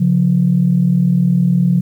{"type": "tone pair together", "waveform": "sine", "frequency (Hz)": [138.59, 178.44], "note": ["C#3", "F3"], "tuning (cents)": [0, 38], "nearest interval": "major third", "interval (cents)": 438, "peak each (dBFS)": [-14, -11], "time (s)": [0, 1.81], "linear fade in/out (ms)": 10, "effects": ["tanh soft clip ceiling -2 dBFS", "8-bit"]}